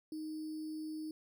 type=tone with sample-and-hold; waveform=sine; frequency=311.1 Hz; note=D#4; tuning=in tune; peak=-39 dBFS; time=0.12-1.11 s; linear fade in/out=2 ms; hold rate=4900 Hz; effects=none